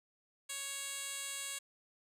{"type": "tone with band-pass filter", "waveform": "10% pulse", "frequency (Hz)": 554.4, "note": "C#5", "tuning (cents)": 0, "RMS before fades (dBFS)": -42, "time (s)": [0.49, 1.59], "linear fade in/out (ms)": 10, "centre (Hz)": 7700, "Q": 1.2, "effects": []}